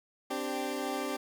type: chord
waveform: 20% pulse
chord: C suspended second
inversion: none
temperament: equal with one note detuned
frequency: 260.3 / 293.7 / 392 Hz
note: C4 / D4 / G4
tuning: -9 / 0 / 0 cents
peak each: -32 dBFS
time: 0.3-1.17 s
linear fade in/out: 10 ms
effects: 10-bit